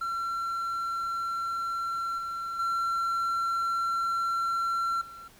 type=tone with level steps; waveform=triangle; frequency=1359 Hz; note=F6; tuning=48 cents flat; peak=-27 / -30 / -24 / -41 dBFS; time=0.01-5.28 s; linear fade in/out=5 ms; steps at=2.18 / 2.59 / 5.01 s; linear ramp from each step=5 ms; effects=pink hiss -56 dBFS RMS until 5.39 s